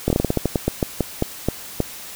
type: slowing click train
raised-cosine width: 2 ms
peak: -4 dBFS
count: 16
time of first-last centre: 0.08-1.803 s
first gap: 22 ms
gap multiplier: 1.21
effects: white hiss -36 dBFS RMS until 2.15 s